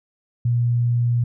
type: tone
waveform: sine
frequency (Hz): 119.8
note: A#2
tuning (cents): +48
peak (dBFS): -16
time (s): 0.45-1.24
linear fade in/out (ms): 5
effects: none